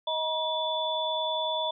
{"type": "tone cluster", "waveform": "sine", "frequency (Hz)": [630, 958, 3470], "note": ["D#5", "A#5", "A7"], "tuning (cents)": [21, 47, -25], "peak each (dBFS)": -31, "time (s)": [0.07, 1.71], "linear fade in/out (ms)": 5, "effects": []}